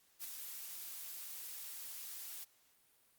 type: noise with ADSR envelope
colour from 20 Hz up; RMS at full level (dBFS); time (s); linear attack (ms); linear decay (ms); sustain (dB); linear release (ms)
blue; -42; 0.19-2.45; 53; 6; -5; 19
effects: white hiss -71 dBFS RMS until 3.18 s + Opus 48 kbps